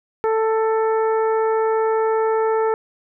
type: harmonic tone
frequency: 442.6 Hz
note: A4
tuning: 10 cents sharp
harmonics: 1 / 2 / 3 / 4 / 5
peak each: -17 / -23 / -28 / -35 / -42 dBFS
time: 0.24-2.74 s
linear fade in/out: 0 ms
effects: none